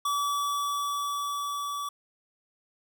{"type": "tone with level ramp", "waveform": "square", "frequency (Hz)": 1148, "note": "D6", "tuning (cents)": -40, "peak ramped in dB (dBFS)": [-26, -32], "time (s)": [0.05, 1.89], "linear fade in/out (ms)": 5, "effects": []}